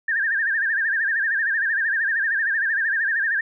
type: tone with vibrato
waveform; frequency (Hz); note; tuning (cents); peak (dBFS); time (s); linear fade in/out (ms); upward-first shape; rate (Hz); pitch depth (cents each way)
sine; 1700; G#6; +40; -19; 0.08-3.41; 5; sine; 13; 140
effects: none